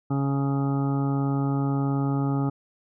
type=harmonic tone with a mistuned harmonic; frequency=138.59 Hz; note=C#3; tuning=in tune; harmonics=1 / 2 / 3 / 4 / 5 / 6 / 7 / 8 / 9 / 10; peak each=-24 / -26 / -36 / -42 / -41 / -36 / -48 / -49 / -38 / -51 dBFS; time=0.1-2.5 s; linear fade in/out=10 ms; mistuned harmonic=7; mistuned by=-41 cents; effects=none